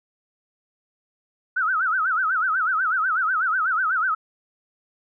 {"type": "tone with vibrato", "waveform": "sine", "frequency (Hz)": 1396.9, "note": "F6", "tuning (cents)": 0, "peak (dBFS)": -19, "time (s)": [1.56, 4.15], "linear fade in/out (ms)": 10, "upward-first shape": "sine", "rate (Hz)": 8.1, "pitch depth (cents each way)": 190, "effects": []}